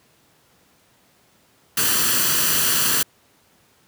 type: noise with comb filter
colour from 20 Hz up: white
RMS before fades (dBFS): -19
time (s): 1.77-3.03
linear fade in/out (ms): 5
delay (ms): 0.67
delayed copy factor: +0.6
effects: pink hiss -58 dBFS RMS until 3.87 s + high-pass 100 Hz 12 dB/octave